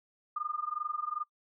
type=tone with amplitude modulation; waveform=sine; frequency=1214 Hz; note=D#6; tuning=43 cents flat; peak=-29 dBFS; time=0.36-1.24 s; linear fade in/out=5 ms; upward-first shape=sine; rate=22.5 Hz; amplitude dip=95%; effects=noise-tail reverb RT60 0.1 s tail -21 dB re dry